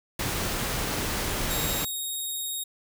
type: noise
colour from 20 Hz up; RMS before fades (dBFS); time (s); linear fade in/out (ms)
pink; -29; 0.19-1.85; 5
type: tone with pitch glide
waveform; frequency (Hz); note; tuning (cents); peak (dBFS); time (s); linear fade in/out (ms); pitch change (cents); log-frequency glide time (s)
5% pulse; 3771 to 3747; A#7 to A#7; +19 to +8; -23; 1.5-2.64; 10; -11; 1.88-1.94
effects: none